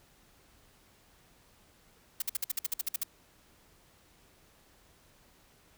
blue noise bursts, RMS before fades -31 dBFS, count 12, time 2.2-3.035 s, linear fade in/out 5 ms, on 21 ms, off 53 ms, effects pink hiss -63 dBFS RMS until 5.77 s

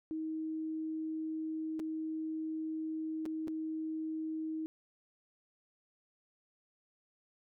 sine tone with dropouts, 316.3 Hz, D#4, 29 cents sharp, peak -35 dBFS, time 0.11-4.66 s, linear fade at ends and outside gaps 0 ms, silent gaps 1.794-1.799 / 3.255-3.261 / 3.474-3.481 s, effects none

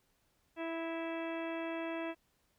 harmonic tone with a mistuned harmonic, 329.6 Hz, E4, in tune, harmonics 1 / 2 / 3 / 4 / 5 / 6 / 7 / 8 / 10, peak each -39 / -41 / -47 / -52 / -50 / -51 / -54 / -49 / -57 dBFS, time 0.56-2.15 s, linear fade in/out 50 ms, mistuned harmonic 4, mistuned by -17 cents, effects pink hiss -75 dBFS RMS until 2.58 s

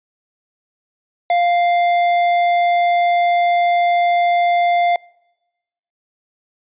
triangle tone with hard clipping, 698.5 Hz, F5, in tune, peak -14 dBFS, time 1.3-4.96 s, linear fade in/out 2 ms, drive 12 dB, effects noise-tail reverb RT60 1.0 s tail -26 dB re dry + resampled to 8000 Hz

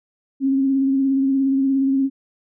sine tone with vibrato, 270.2 Hz, C#4, 44 cents flat, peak -15 dBFS, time 0.4-2.1 s, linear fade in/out 50 ms, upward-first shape sine, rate 17 Hz, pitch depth 26 cents each way, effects none

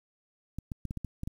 clicks, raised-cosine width 5 ms, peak -23 dBFS, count 8, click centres 0.586 / 0.718 / 0.853 / 0.909 / 0.973 / 1.047 / 1.234 / 1.275 s, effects 9-bit

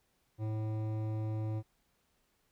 triangle tone with hard clipping, 108.8 Hz, A2, 19 cents flat, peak -35 dBFS, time 0.38-1.63 s, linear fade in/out 50 ms, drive 17 dB, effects pink hiss -75 dBFS RMS until 2.51 s

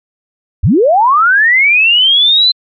sine linear sweep, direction up, 51.4 to 4100 Hz, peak -5 dBFS, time 0.63-2.52 s, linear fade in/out 10 ms, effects MP3 32 kbps

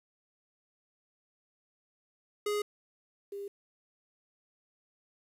square / sine tone pair in turn, 415.3 / 401 Hz, G#4 / G4, 0 / +39 cents, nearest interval minor second, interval 61 cents, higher first, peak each -30 / -37 dBFS, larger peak first, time 2.46-2.62 / 3.32-3.48 s, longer neither, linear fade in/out 5 ms, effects resampled to 32000 Hz + 10-bit

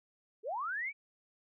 sine linear sweep, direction up, 382.8 to 2349 Hz, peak -34 dBFS, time 0.43-0.93 s, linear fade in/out 50 ms, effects none

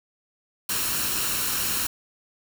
white noise with comb filter, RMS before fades -26 dBFS, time 0.69-1.87 s, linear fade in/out 5 ms, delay 0.72 ms, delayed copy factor +0.5, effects none

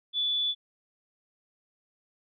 sine tone, 3460 Hz, A7, 30 cents flat, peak -25 dBFS, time 0.13-0.55 s, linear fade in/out 50 ms, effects none

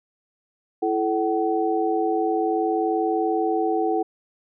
sine tone cluster, 333.6 / 434.1 / 757 Hz, E4 / A4 / F#5, +21 / -23 / +39 cents, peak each -24 dBFS, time 0.82-4.03 s, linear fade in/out 10 ms, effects none

